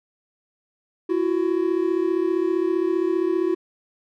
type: tone pair together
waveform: triangle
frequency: 335.3 / 370.5 Hz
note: E4 / F#4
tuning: +30 / +2 cents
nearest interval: major second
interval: 172 cents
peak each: -20 dBFS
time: 1.09-3.55 s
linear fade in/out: 10 ms
effects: none